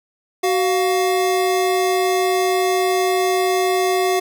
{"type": "tone pair together", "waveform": "square", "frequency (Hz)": [374.5, 707], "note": ["F#4", "F5"], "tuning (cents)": [21, 21], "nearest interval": "major seventh", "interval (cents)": 1100, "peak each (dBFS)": [-18, -21], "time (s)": [0.43, 4.2], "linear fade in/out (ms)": 10, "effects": []}